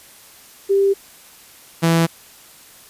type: tone pair in turn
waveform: sine / sawtooth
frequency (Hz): 394.3 / 165.78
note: G4 / E3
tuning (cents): +10 / +10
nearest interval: octave + minor third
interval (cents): 1500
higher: first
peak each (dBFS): -12 / -9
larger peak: second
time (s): 0.69-0.94 / 1.82-2.07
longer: neither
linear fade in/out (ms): 20
effects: white hiss -45 dBFS RMS until 2.89 s + resampled to 32000 Hz